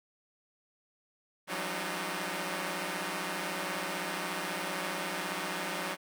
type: tone cluster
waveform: 5% pulse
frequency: 170.4 / 186.5 / 201.3 / 279.3 / 305.2 Hz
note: F3 / F#3 / G3 / C#4 / D#4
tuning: -42 / +14 / +46 / +13 / -33 cents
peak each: -29 / -27 / -32 / -33 / -27 dBFS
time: 1.47-5.97 s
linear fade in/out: 50 ms
effects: none